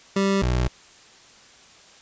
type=tone pair in turn; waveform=25% pulse; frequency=196 / 61.74 Hz; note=G3 / B1; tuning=0 / 0 cents; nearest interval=octave + minor sixth; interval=2000 cents; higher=first; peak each=-15 / -16 dBFS; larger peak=first; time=0.16-0.42 / 0.42-0.68 s; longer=neither; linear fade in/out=5 ms; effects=white hiss -50 dBFS RMS until 2.01 s + resampled to 16000 Hz